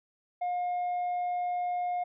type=tone with tanh clipping; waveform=sine; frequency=714 Hz; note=F5; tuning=38 cents sharp; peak=-29 dBFS; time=0.41-2.04 s; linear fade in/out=10 ms; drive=2 dB; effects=none